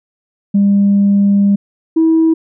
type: tone pair in turn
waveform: sine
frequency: 200.5 / 323.7 Hz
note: G3 / E4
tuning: +39 / -31 cents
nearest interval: minor sixth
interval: 830 cents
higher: second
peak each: -6 dBFS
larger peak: neither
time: 0.54-1.56 / 1.96-2.34 s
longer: first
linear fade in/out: 10 ms
effects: tanh soft clip ceiling -4 dBFS